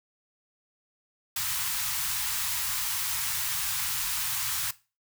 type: band-stop noise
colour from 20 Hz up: white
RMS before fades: -30 dBFS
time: 1.36-4.71 s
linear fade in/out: 5 ms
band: 150 to 850 Hz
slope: 48 dB/octave
effects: noise-tail reverb RT60 0.3 s tail -18 dB re dry